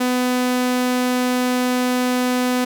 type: tone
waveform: sawtooth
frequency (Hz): 250.2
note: B3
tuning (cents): +23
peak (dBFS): -13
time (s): 0-2.65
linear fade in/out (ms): 10
effects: none